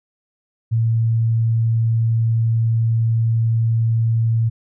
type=tone; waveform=sine; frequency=113.9 Hz; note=A#2; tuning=40 cents flat; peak=-14 dBFS; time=0.71-4.5 s; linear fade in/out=20 ms; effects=none